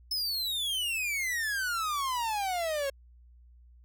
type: exponential sweep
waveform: 45% pulse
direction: down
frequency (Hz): 5260 to 539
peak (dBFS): -29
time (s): 0.11-2.9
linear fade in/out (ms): 5
effects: added 60 Hz sine -53 dBFS peak until 3.84 s